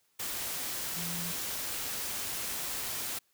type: tone in noise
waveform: sine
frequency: 171.1 Hz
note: F3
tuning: 35 cents flat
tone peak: -39 dBFS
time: 0.96-1.32 s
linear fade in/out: 10 ms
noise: white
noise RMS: -36 dBFS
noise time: 0.19-3.19 s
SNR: -6 dB
effects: white hiss -72 dBFS RMS until 3.33 s